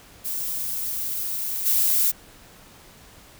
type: noise with level steps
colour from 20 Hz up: violet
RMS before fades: -28 / -20 dBFS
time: 0.24-2.12 s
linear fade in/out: 20 ms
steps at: 1.65 s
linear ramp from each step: 20 ms
effects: pink hiss -49 dBFS RMS until 3.39 s